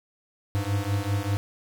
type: beating tone pair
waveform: square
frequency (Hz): 98.3 / 103.4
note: G2 / G#2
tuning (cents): +5 / -7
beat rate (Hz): 5.1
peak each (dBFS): -28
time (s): 0.55-1.37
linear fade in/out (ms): 0
effects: none